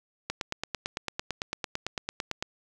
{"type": "click train", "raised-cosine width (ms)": 0.2, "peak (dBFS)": -13, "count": 20, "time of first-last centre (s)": [0.3, 2.425], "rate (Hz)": 8.94, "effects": []}